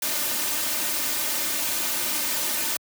white noise with comb filter, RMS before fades -26 dBFS, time 0.02-2.77 s, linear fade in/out 5 ms, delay 3.3 ms, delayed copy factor +0.7, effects high-pass 100 Hz 12 dB/octave

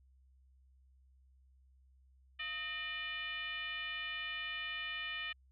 sine tone with frequency modulation, 2408 Hz, D7, 43 cents sharp, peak -38 dBFS, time 2.39-5.33 s, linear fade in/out 10 ms, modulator 572 Hz, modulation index 1.5, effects added 65 Hz sine -63 dBFS peak until 5.51 s

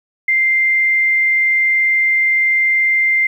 sine tone, 2093 Hz, C7, in tune, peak -11 dBFS, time 0.28-3.27 s, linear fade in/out 5 ms, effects 8-bit

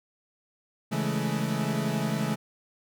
40% pulse chord, A major seventh, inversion first, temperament equal with one note detuned, 138.59 / 164.81 / 208.6 / 220 Hz, C#3 / E3 / G#3 / A3, 0 / 0 / +8 / 0 cents, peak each -31 dBFS, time 0.91-2.36 s, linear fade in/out 20 ms, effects none

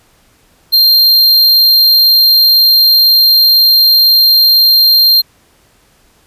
square tone, 4186 Hz, C8, in tune, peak -5 dBFS, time 0.72-5.22 s, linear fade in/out 20 ms, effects pink hiss -50 dBFS RMS until 6.26 s + resampled to 32000 Hz

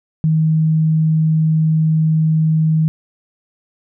sine tone, 158.1 Hz, D#3, 28 cents sharp, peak -11 dBFS, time 0.24-2.88 s, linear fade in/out 0 ms, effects none

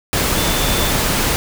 sine tone in noise, 3520 Hz, A7, in tune, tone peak -26 dBFS, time 0.38-0.91 s, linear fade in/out 0 ms, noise pink, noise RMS -17 dBFS, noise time 0.13-1.36 s, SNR -12 dB, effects none

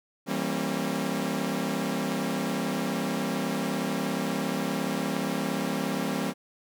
sawtooth chord, E diminished seventh, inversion none, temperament equal with one note detuned, 164.81 / 196 / 233.1 / 270.4 Hz, E3 / G3 / Bb3 / Db4, 0 / 0 / 0 / -43 cents, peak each -31 / -28 / -29 / -28 dBFS, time 0.26-6.34 s, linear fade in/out 50 ms, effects none

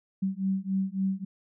sine beating tone pair, 190.3 / 193.9 Hz, F#3 / G3, +49 / -19 cents, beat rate 3.6 Hz, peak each -29 dBFS, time 0.22-1.25 s, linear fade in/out 10 ms, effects none

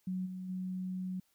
sine tone with level steps, 185 Hz, F#3, in tune, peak -33 / -39 / -35 dBFS, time 0.07-1.2 s, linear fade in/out 5 ms, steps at 0.25 / 0.48 s, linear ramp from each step 20 ms, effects white hiss -74 dBFS RMS until 1.34 s

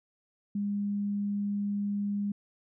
sine tone, 203.2 Hz, G#3, 38 cents flat, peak -28 dBFS, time 0.55-2.32 s, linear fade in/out 5 ms, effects none

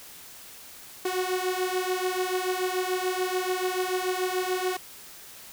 sawtooth beating tone pair, 365.1 / 372 Hz, F#4 / F#4, -23 / +9 cents, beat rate 6.9 Hz, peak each -25 dBFS, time 1.05-4.77 s, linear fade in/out 5 ms, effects white hiss -46 dBFS RMS until 5.52 s

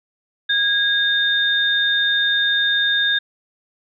sine tone pair together, 1641 / 3644 Hz, G#6 / A#7, -21 / -40 cents, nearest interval octave + major second, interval 1381 cents, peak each -18 dBFS, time 0.49-3.19 s, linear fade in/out 10 ms, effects none

